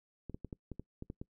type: clicks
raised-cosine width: 3 ms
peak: -29 dBFS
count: 9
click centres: 0.297 / 0.345 / 0.447 / 0.528 / 0.717 / 0.796 / 1.024 / 1.101 / 1.215 s
effects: noise-tail reverb RT60 0.1 s tail -23 dB re dry